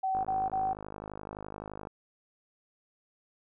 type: tone bursts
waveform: sine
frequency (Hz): 762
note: G5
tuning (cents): -49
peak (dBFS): -27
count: 3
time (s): 0.03-0.734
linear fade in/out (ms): 10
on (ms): 210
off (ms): 37
type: click train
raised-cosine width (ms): 1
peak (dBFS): -26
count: 90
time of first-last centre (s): 0.15-1.871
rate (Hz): 51.7
effects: none